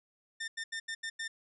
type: tone bursts at uneven times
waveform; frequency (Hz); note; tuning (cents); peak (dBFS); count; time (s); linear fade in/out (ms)
sawtooth; 1804; A6; +43; -32; 6; 0.4-0.48 / 0.57-0.64 / 0.72-0.8 / 0.88-0.95 / 1.03-1.1 / 1.19-1.28; 10
effects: resampled to 22050 Hz